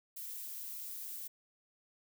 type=noise; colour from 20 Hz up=violet; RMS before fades=-44 dBFS; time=0.16-1.28 s; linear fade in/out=10 ms; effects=none